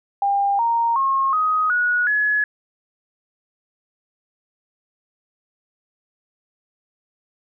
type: tone with pitch steps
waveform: sine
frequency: 800 / 929.6 / 1080.3 / 1255.3 / 1458.8 / 1695.1 Hz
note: G5 / A#5 / C#6 / D#6 / F#6 / G#6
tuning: +35 / -5 / -45 / +15 / -25 / +35 cents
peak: -16 dBFS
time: 0.22-2.44 s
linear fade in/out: 2 ms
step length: 370 ms
effects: none